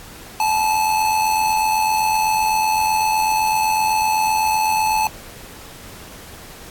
square tone with amplitude modulation, 867 Hz, A5, 26 cents flat, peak -14 dBFS, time 0.4-5.07 s, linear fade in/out 2 ms, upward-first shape sine, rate 87.9 Hz, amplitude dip 50%, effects pink hiss -39 dBFS RMS until 6.7 s + AAC 64 kbps

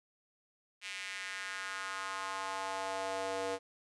square tone with high-pass filter sweep, 96.1 Hz, G2, 34 cents flat, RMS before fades -39 dBFS, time 0.81-3.59 s, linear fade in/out 50 ms, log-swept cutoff 2400 to 500 Hz, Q 2.4, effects resampled to 22050 Hz + 11-bit

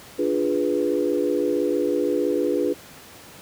sine chord, D diminished seventh, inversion none, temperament equal, 293.7 / 349.2 / 415.3 / 493.9 Hz, D4 / F4 / Ab4 / Cb5, 0 / 0 / 0 / 0 cents, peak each -25 dBFS, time 0.18-2.74 s, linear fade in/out 20 ms, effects pink hiss -44 dBFS RMS until 3.41 s + high-pass 100 Hz 12 dB/octave

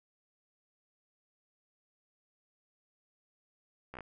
slowing click train, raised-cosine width 0.5 ms, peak -29 dBFS, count 5, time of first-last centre 3.94-4.007 s, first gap 14 ms, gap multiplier 1.12, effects none

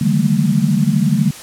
sine tone cluster, 144.4 / 156.9 / 188.3 / 204.2 / 224.8 Hz, D3 / D#3 / F#3 / G#3 / A3, -29 / +15 / +31 / -29 / +37 cents, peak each -18 dBFS, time 0.01-1.31 s, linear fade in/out 5 ms, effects white hiss -34 dBFS RMS until 1.42 s + low-pass 11000 Hz 12 dB/octave

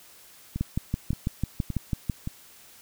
two click trains, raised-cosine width 5 ms, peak -13 / -18 dBFS, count 10 / 4, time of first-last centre 0.61-2.098 / 0.56-2.274 s, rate 6.05 / 1.75 Hz, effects white hiss -52 dBFS RMS until 2.81 s

